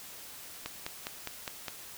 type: click train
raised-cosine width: 0.2 ms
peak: -18 dBFS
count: 6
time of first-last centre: 0.66-1.682 s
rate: 4.89 Hz
effects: white hiss -47 dBFS RMS until 1.97 s